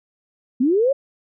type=linear sweep; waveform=sine; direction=up; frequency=233.1 to 570 Hz; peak=-14 dBFS; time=0.6-0.93 s; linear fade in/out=10 ms; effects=none